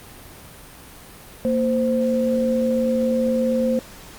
sine tone pair together, 231.2 / 519 Hz, A#3 / C5, -14 / -14 cents, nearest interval octave + major second, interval 1400 cents, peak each -20 dBFS, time 1.45-3.79 s, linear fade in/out 0 ms, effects pink hiss -42 dBFS RMS until 4.18 s + Opus 32 kbps

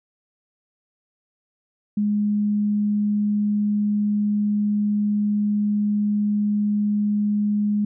sine tone, 207.7 Hz, G#3, in tune, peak -18 dBFS, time 1.97-7.85 s, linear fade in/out 5 ms, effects none

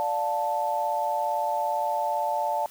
sine chord, D minor, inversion none, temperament just, 587.3 / 704.8 / 881 Hz, D5 / F5 / A5, 0 / +16 / +2 cents, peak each -30 / -30 / -26 dBFS, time 0-2.66 s, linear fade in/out 0 ms, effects white hiss -50 dBFS RMS until 2.7 s

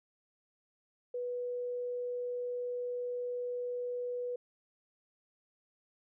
sine tone, 490.7 Hz, B4, 11 cents flat, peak -34 dBFS, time 1.14-4.36 s, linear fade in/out 5 ms, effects none

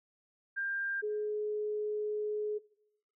sine tone pair in turn, 1594 / 422.2 Hz, G6 / G#4, +28 / +29 cents, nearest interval octave + major seventh, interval 2299 cents, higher first, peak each -32 / -31 dBFS, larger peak second, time 0.56-1.02 / 1.02-2.59 s, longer second, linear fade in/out 20 ms, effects noise-tail reverb RT60 0.8 s tail -21 dB re dry

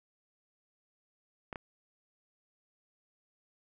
clicks, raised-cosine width 0.5 ms, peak -24 dBFS, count 2, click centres 1.528 / 1.558 s, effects none

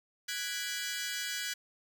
15% pulse chord, G# half-diminished seventh, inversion third, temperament equal, 1480 / 1661.2 / 1975.5 / 2349 Hz, F#6 / G#6 / B6 / D7, 0 / 0 / 0 / 0 cents, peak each -33 / -32 / -35 / -36 dBFS, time 0.28-1.54 s, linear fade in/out 10 ms, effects 10-bit

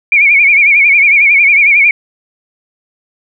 sine tone with vibrato, 2300 Hz, D7, 37 cents flat, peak -4 dBFS, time 0.12-1.91 s, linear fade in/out 2 ms, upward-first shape sine, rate 11 Hz, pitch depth 98 cents each way, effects none

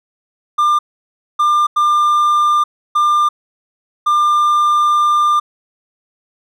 triangle tone bursts at uneven times, 1197 Hz, D6, 33 cents sharp, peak -8 dBFS, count 5, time 0.58-0.79 / 1.39-1.67 / 1.76-2.64 / 2.95-3.29 / 4.06-5.4 s, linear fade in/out 10 ms, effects none

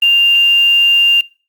sine tone with quantisation, 2794 Hz, F7, in tune, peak -7 dBFS, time 0.02-1.21 s, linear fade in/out 5 ms, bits 5, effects noise-tail reverb RT60 0.4 s tail -24 dB re dry + Opus 32 kbps

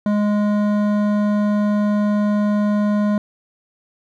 triangle tone with hard clipping, 207.7 Hz, G#3, in tune, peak -17 dBFS, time 0.06-3.18 s, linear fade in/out 2 ms, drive 16 dB, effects none

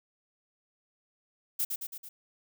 violet noise with echo, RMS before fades -29 dBFS, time 1.59-1.65 s, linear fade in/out 10 ms, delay 110 ms, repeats 4, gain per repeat -4 dB, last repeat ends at 2.09 s, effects none

